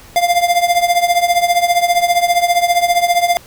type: tone with tremolo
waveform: square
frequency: 698.5 Hz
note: F5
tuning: in tune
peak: -8 dBFS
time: 0.16-3.37 s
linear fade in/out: 0 ms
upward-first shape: triangle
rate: 15 Hz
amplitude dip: 85%
effects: pink hiss -41 dBFS RMS until 3.46 s